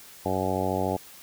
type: harmonic tone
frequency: 93.9 Hz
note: F#2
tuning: 26 cents sharp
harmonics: 1 / 2 / 3 / 4 / 5 / 6 / 7 / 8 / 9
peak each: -33 / -33 / -33 / -33 / -33 / -33 / -33 / -33 / -33 dBFS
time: 0.25-0.97 s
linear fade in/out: 10 ms
effects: white hiss -48 dBFS RMS until 1.22 s